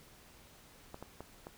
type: clicks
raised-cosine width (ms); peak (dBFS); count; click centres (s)
1; -30; 4; 0.944 / 1.026 / 1.206 / 1.469
effects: pink hiss -59 dBFS RMS until 1.57 s